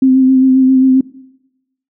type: tone with vibrato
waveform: sine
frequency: 261.6 Hz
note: C4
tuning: in tune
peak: -5 dBFS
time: 0.02-1.01 s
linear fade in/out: 5 ms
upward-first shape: sine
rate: 7.5 Hz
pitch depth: 22 cents each way
effects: noise-tail reverb RT60 0.9 s tail -20 dB re dry

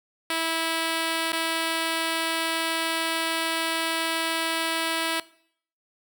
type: tone with dropouts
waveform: 5% pulse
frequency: 326.9 Hz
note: E4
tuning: 14 cents flat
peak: -13 dBFS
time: 0.3-5.2 s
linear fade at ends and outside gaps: 2 ms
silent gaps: 1.321-1.33 s
effects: noise-tail reverb RT60 0.6 s tail -19 dB re dry

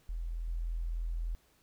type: tone with level steps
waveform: sine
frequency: 41.71 Hz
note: E1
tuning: 21 cents sharp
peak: -34 / -32 dBFS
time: 0.09-1.35 s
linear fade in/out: 0 ms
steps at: 0.48 s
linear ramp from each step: 2 ms
effects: pink hiss -68 dBFS RMS until 1.62 s

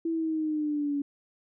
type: exponential sweep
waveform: sine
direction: down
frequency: 331.8 to 282.5 Hz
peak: -26 dBFS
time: 0.05-1.02 s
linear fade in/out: 5 ms
effects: none

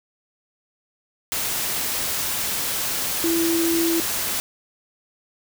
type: tone in noise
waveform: sine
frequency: 333.1 Hz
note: E4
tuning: 18 cents sharp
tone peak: -19 dBFS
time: 3.24-4 s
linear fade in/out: 0 ms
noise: white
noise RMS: -25 dBFS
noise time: 1.32-4.4 s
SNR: +3 dB
effects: none

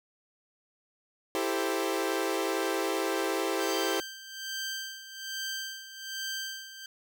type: chord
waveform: sawtooth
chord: A minor seventh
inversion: second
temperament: equal with one note detuned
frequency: 329.6 / 392 / 442.8 / 523.3 Hz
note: E4 / G4 / A4 / C5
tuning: 0 / 0 / +11 / 0 cents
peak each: -29 / -28 / -32 / -31 dBFS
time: 1.35-4 s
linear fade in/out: 0 ms
type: tone with tremolo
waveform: 15% pulse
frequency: 1567 Hz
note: G6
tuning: 1 cent flat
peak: -26 dBFS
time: 3.6-6.86 s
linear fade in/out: 2 ms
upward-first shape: sine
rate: 1.2 Hz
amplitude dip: 75%
effects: none

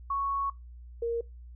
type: tone pair in turn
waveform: sine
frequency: 1108.7 / 466.2 Hz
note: C#6 / A#4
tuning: 0 / 0 cents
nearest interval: octave + minor third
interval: 1500 cents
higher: first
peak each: -27 dBFS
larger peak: neither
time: 0.1-0.5 / 1.02-1.21 s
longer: first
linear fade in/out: 5 ms
effects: noise-tail reverb RT60 0.2 s tail -22 dB re dry + added 60 Hz sine -44 dBFS peak until 1.55 s

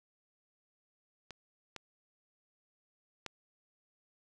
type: clicks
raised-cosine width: 0.2 ms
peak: -28 / -25 / -22 dBFS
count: 3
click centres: 1.307 / 1.763 / 3.263 s
effects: none

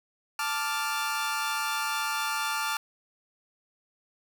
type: chord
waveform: sawtooth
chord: D minor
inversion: second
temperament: equal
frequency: 880 / 1174.7 / 1396.9 Hz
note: A5 / D6 / F6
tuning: 0 / 0 / 0 cents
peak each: -29 / -29 / -28 dBFS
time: 0.39-2.77 s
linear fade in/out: 2 ms
effects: none

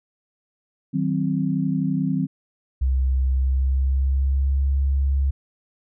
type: chord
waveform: sine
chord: C diminished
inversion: first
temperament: just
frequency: 156.98 / 188.37 / 261.6 Hz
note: Eb3 / Gb3 / C4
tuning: +16 / +31 / 0 cents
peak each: -24 dBFS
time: 0.93-2.27 s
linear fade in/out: 20 ms
type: tone with pitch glide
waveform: sine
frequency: 65.41 to 68.58 Hz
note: C2 to C#2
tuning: 0 to -18 cents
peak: -17 dBFS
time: 2.81-5.31 s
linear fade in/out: 10 ms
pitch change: +82 cents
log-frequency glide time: 3.31-4.63 s
effects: none

